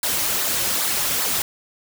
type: noise with flanger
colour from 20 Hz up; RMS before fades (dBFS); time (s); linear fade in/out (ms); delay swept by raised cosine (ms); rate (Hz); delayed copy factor
white; -22; 0.03-1.42; 2; 0.33 to 4.43; 2.5; -0.6
effects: none